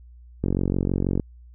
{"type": "click train", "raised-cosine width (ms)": 3, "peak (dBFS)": -10, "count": 36, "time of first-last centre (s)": [0.44, 1.198], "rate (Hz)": 46.2, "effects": ["added 60 Hz sine -44 dBFS peak until 1.54 s"]}